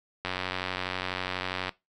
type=click train; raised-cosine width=0.3 ms; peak=-14 dBFS; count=134; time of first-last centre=0.25-1.693 s; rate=92.2 Hz; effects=noise-tail reverb RT60 0.2 s tail -19 dB re dry